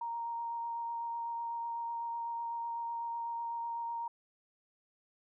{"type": "tone with vibrato", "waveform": "sine", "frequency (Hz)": 932.3, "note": "A#5", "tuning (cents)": 0, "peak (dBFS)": -35, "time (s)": [0.01, 4.08], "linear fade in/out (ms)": 5, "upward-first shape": "sine", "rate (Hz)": 8, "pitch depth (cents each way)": 10, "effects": []}